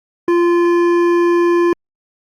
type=tone with hard clipping; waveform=sine; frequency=345.8 Hz; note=F4; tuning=17 cents flat; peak=-12 dBFS; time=0.28-1.73 s; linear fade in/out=2 ms; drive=11 dB; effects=Opus 32 kbps